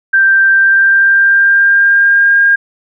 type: tone with pitch glide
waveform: sine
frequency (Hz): 1572 to 1614.3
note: G6 to G#6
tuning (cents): +4 to -50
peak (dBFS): -5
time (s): 0.13-2.56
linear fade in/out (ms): 10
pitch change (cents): +46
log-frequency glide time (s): 0.46-2.39
effects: none